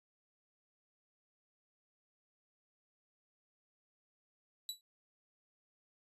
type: tone with exponential decay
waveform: sawtooth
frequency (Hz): 3937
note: B7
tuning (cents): -6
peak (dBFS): -32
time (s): 4.69-4.81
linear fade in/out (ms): 1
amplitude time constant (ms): 25
effects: resampled to 32000 Hz